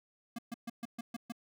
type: tone bursts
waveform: square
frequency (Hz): 234.1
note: A#3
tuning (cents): +8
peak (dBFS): -38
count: 7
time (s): 0.36-1.322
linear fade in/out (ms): 5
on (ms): 26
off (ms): 130
effects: none